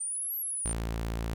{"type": "exponential two-way sweep", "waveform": "sine", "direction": "up then down", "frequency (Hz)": [8900, 11840, 8900], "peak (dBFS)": -31, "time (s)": [0, 0.73], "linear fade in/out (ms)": 10, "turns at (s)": 0.36}
{"type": "tone", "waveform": "sawtooth", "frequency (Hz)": 56.4, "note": "A1", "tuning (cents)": 44, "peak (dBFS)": -27, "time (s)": [0.65, 1.34], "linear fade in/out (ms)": 5}
{"effects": []}